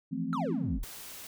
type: chord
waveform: sine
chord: F major seventh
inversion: third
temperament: equal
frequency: 164.81 / 174.61 / 220 / 261.6 Hz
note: E3 / F3 / A3 / C4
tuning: 0 / 0 / 0 / 0 cents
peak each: -37 / -37 / -37 / -34 dBFS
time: 0.11-0.79 s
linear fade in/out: 20 ms
type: exponential sweep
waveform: triangle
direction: down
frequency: 1396.9 to 31.14 Hz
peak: -30 dBFS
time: 0.33-0.84 s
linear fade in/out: 0 ms
type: noise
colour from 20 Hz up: white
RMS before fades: -45 dBFS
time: 0.83-1.27 s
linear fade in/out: 2 ms
effects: none